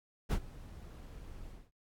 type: noise with ADSR envelope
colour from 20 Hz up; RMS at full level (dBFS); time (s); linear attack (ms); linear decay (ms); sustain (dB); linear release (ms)
brown; -26; 0.29-1.71; 30; 71; -22; 220
effects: AAC 64 kbps